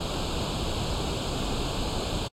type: noise with comb filter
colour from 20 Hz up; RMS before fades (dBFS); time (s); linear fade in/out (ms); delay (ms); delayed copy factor
pink; -29; 0-2.28; 10; 0.26; +0.85
effects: low-pass 6000 Hz 12 dB/octave + AAC 64 kbps